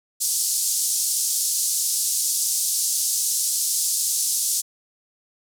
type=band-pass noise; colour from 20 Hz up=white; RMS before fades=-23 dBFS; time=0.2-4.62 s; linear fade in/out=20 ms; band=5100 to 11000 Hz; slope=24 dB/octave; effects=none